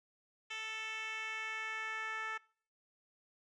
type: tone with band-pass filter sweep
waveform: 10% pulse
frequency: 440 Hz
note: A4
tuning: in tune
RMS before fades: -41 dBFS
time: 0.5-2.38 s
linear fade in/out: 10 ms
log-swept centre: 3000 to 1600 Hz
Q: 1.9
effects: noise-tail reverb RT60 0.5 s tail -24 dB re dry + resampled to 22050 Hz